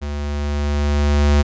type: tone with level ramp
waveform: square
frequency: 72.7 Hz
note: D2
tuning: 17 cents flat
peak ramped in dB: -24 to -11 dBFS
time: 0.01-1.43 s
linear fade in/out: 20 ms
effects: resampled to 16000 Hz